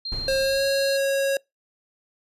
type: tone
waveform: sine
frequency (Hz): 4186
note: C8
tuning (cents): 0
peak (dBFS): -28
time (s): 0.05-0.97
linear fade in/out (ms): 5
type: noise with exponential decay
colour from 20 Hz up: brown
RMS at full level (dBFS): -31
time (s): 0.12-1.32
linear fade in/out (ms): 2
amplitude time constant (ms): 260
type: tone with pitch glide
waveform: square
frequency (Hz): 536 to 548.8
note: C5 to C#5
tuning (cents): +42 to -17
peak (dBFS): -21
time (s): 0.28-1.37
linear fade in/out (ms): 2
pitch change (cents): +41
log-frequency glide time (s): 0.39-0.64
effects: noise-tail reverb RT60 0.2 s tail -26 dB re dry + resampled to 32000 Hz

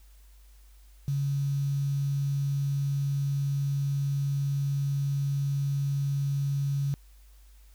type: tone with quantisation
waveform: sine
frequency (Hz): 140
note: C#3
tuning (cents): +18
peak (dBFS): -25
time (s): 1.08-6.94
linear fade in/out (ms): 0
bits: 8
effects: added 50 Hz sine -51 dBFS peak until 7.74 s + white hiss -64 dBFS RMS until 7.74 s

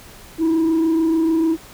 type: tone with frequency modulation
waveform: sine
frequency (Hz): 324.6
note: E4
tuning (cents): -27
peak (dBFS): -12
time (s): 0.38-1.57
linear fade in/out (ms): 50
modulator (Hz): 26.8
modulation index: 0.32
effects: tanh soft clip ceiling -13 dBFS + pink hiss -42 dBFS RMS until 1.73 s

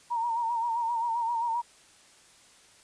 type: tone with vibrato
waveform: sine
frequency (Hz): 931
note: A#5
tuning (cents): -2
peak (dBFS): -26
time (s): 0.1-1.62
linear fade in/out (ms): 20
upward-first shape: sine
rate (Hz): 7.6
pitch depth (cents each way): 59
effects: white hiss -57 dBFS RMS until 2.83 s + resampled to 22050 Hz

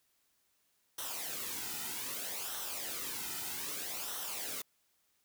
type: noise with flanger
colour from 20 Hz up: white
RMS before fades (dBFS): -40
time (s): 0.98-4.62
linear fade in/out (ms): 5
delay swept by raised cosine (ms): 0.42 to 1.82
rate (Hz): 0.63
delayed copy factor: -0.65
effects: white hiss -75 dBFS RMS until 5.24 s

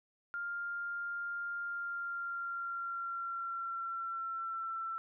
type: tone with pitch glide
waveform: sine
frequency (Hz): 1400 to 1340.6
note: F6 to E6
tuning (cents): +4 to +29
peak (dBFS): -36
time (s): 0.34-4.98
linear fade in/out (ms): 0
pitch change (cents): -75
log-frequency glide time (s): 1.64-4.79
effects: none

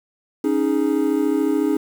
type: chord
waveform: triangle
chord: C# suspended second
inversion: none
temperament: equal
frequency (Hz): 277.2 / 311.1 / 415.3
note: C#4 / D#4 / G#4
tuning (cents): 0 / 0 / 0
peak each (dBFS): -19 / -18 / -21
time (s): 0.44-1.77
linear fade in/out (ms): 5
effects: 7-bit

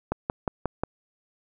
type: click train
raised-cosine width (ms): 1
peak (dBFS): -11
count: 5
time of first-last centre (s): 0.12-0.836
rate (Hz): 5.59
effects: none

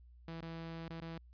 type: tone with dropouts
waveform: sawtooth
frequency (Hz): 164.81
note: E3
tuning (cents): 0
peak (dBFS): -39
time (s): 0.28-1.18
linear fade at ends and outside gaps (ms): 2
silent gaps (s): 0.407-0.424 / 0.882-0.902 / 1.003-1.017
effects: added 60 Hz sine -56 dBFS peak until 1.33 s + resampled to 11025 Hz

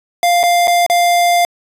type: tone with dropouts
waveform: square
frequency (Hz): 698.5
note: F5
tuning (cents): 0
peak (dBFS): -10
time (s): 0.23-1.45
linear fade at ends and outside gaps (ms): 1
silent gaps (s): 0.431-0.436 / 0.673-0.679 / 0.864-0.899
effects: resampled to 32000 Hz

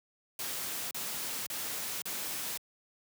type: noise bursts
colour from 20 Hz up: white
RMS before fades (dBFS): -37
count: 4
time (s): 0.39-2.575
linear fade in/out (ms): 2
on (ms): 520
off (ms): 35
effects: high-pass 100 Hz 12 dB/octave

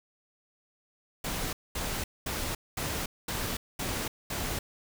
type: noise bursts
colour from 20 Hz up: pink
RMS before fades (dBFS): -33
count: 7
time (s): 1.24-4.59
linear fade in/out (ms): 5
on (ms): 290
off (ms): 220
effects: none

